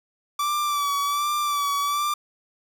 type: tone with vibrato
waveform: 45% pulse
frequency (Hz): 1160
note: D6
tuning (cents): -22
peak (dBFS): -22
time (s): 0.39-2.14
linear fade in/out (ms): 5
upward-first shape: sine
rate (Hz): 1.3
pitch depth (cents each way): 39
effects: none